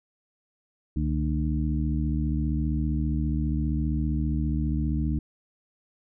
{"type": "harmonic tone with a mistuned harmonic", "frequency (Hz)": 75, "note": "D2", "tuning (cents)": 37, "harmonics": [1, 2, 3, 4], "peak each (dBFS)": [-26, -29, -31, -32], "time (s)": [0.96, 5.19], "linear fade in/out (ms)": 5, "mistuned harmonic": 1, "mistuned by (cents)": -140, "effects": []}